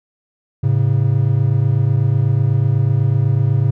triangle tone pair together, 107.94 / 136 Hz, A2 / C#3, -33 / -33 cents, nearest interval major third, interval 400 cents, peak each -13 dBFS, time 0.63-3.71 s, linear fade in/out 10 ms, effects none

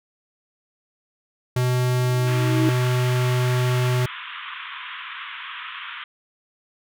square tone, 125.3 Hz, B2, 25 cents sharp, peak -19 dBFS, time 1.56-4.06 s, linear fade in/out 5 ms
sine tone with exponential growth, 319 Hz, D#4, 43 cents sharp, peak -16 dBFS, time 1.81-2.69 s, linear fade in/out 0 ms, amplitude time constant 190 ms
pink band-pass noise, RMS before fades -35 dBFS, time 2.27-6.04 s, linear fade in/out 2 ms, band 1000 to 3500 Hz, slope 96 dB/octave
effects none

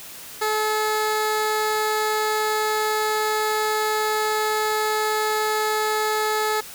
15% pulse tone, 430 Hz, A4, 40 cents flat, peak -14 dBFS, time 0.41-6.61 s, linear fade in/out 10 ms, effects white hiss -39 dBFS RMS until 6.74 s

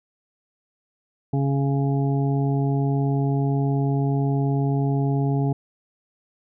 harmonic tone, 138.59 Hz, C#3, in tune, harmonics 1 / 2 / 3 / 5 / 6, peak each -20 / -26 / -30 / -34 / -36 dBFS, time 1.33-5.53 s, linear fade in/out 5 ms, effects none

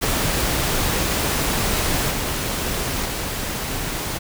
pink noise with level steps, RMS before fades -21 / -24 / -26 dBFS, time 0.01-4.19 s, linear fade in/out 20 ms, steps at 2.1 / 3.05 s, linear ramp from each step 10 ms, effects none

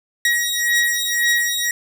sawtooth beating tone pair, 1899 / 1900.9 Hz, A#6 / A#6, +32 / +33 cents, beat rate 1.9 Hz, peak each -16 dBFS, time 0.25-1.71 s, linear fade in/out 2 ms, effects none

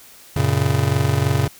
square chord, F# major, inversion none, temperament just, 92.5 / 115.62 / 138.75 Hz, F#2 / A#2 / C#3, 0 / -14 / +2 cents, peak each -22 / -22 / -20 dBFS, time 0.36-1.48 s, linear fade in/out 5 ms, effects white hiss -45 dBFS RMS until 1.59 s

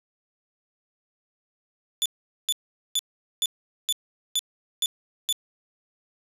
sawtooth tone bursts, 3482 Hz, A7, 19 cents flat, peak -18 dBFS, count 8, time 2.02-5.326 s, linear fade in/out 0 ms, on 37 ms, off 430 ms, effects resampled to 32000 Hz + 10-bit

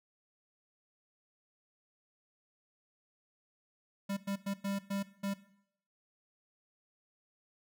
square tone bursts at uneven times, 198.1 Hz, G3, 18 cents sharp, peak -34 dBFS, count 6, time 4.09-4.17 / 4.27-4.36 / 4.46-4.54 / 4.64-4.79 / 4.9-5.03 / 5.23-5.34 s, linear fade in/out 10 ms, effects noise-tail reverb RT60 0.7 s tail -17 dB re dry

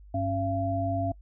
sine tone cluster, 98.3 / 274.3 / 681 Hz, G2 / C#4 / F5, +5 / -18 / -44 cents, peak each -30 / -32 / -29 dBFS, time 0.14-1.12 s, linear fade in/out 5 ms, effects noise-tail reverb RT60 0.1 s tail -24 dB re dry + added 50 Hz sine -47 dBFS peak until 1.21 s

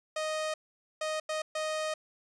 sawtooth tone bursts at uneven times, 622.3 Hz, D#5, in tune, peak -27 dBFS, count 4, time 0.16-0.54 / 1.01-1.2 / 1.29-1.42 / 1.55-1.94 s, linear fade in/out 5 ms, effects resampled to 22050 Hz

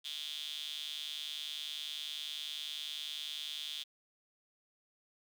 sawtooth tone with high-pass filter, 150 Hz, D3, 37 cents sharp, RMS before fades -42 dBFS, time 0.04-3.84 s, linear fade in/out 20 ms, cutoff 3400 Hz, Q 8.5, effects none

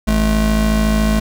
square tone pair together, 53.83 / 215.3 Hz, A1 / A3, -37 / -37 cents, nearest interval 2 octaves, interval 2400 cents, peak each -16 dBFS, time 0.07-1.2 s, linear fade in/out 10 ms, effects none

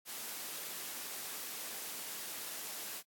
white noise, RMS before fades -43 dBFS, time 0.05-3.03 s, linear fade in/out 50 ms, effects high-pass 200 Hz 12 dB/octave + AAC 64 kbps

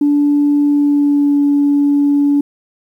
sine tone with pitch glide, 290 to 286.3 Hz, D4 to D4, -22 to -44 cents, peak -8 dBFS, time 0.01-2.41 s, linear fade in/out 5 ms, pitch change -22 cents, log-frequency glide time 0.65-1.41 s, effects tanh soft clip ceiling -5 dBFS + 8-bit

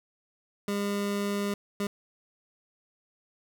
25% pulse tone bursts at uneven times, 202.5 Hz, G#3, 43 cents flat, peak -24 dBFS, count 2, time 0.68-1.54 / 1.8-1.87 s, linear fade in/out 2 ms, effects none

